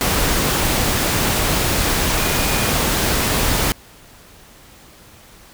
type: tone in noise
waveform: sine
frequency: 2452 Hz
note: D#7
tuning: 26 cents flat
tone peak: -29 dBFS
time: 2.2-2.7 s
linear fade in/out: 0 ms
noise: pink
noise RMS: -18 dBFS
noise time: 0.01-3.72 s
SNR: -14 dB
effects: pink hiss -45 dBFS RMS until 5.53 s